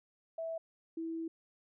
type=tone pair in turn; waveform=sine; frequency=655 / 327.5 Hz; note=E5 / E4; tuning=-11 / -11 cents; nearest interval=octave; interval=1200 cents; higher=first; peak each=-36 / -36 dBFS; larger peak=neither; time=0.38-0.58 / 0.97-1.28 s; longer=second; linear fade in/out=5 ms; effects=none